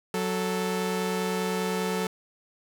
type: tone pair together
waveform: sawtooth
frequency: 185 / 440 Hz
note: F#3 / A4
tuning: 0 / 0 cents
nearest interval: octave + minor third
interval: 1500 cents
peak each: -25 dBFS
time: 0.14-2.07 s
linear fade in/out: 2 ms
effects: none